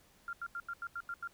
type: tone bursts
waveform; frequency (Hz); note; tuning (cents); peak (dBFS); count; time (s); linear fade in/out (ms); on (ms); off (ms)
sine; 1390; F6; -9; -37; 8; 0.28-1.275; 2; 50; 85
effects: pink hiss -65 dBFS RMS until 1.33 s